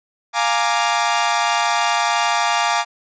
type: chord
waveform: sawtooth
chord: Bb dominant seventh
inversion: second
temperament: equal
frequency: 698.5 / 830.6 / 932.3 / 1174.7 Hz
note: F5 / Ab5 / Bb5 / D6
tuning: 0 / 0 / 0 / 0 cents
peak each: -18 dBFS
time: 0.33-2.85 s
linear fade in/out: 50 ms
effects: resampled to 16000 Hz